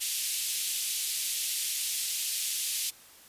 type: band-pass noise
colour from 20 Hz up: white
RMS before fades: -32 dBFS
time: 0-2.91 s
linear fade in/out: 20 ms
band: 2600 to 13000 Hz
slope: 24 dB/octave
effects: white hiss -54 dBFS RMS until 3.28 s + resampled to 32000 Hz